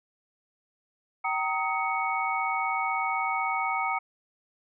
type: tone cluster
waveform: sine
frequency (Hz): 771 / 927 / 1261 / 2221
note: G5 / A#5 / D#6 / C#7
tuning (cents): -29 / -10 / +23 / +3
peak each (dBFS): -31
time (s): 1.24-3.99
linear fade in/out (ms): 10
effects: none